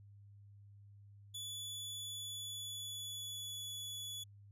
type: tone with pitch glide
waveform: sawtooth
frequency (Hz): 3442 to 3414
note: A7 to G#7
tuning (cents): -39 to +47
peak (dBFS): -40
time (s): 1.34-4.24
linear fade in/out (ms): 10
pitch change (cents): -14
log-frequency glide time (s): 2-3.58
effects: added 101 Hz sine -56 dBFS peak until 4.51 s + resampled to 32000 Hz